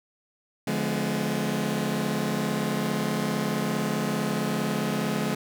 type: chord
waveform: sawtooth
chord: D diminished seventh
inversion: none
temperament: just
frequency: 146.83 / 176.2 / 211.4 / 253.7 Hz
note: D3 / F3 / Ab3 / Cb4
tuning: 0 / +16 / +31 / +47 cents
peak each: -28 / -28 / -24 / -29 dBFS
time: 0.67-5.35 s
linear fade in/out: 5 ms
effects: none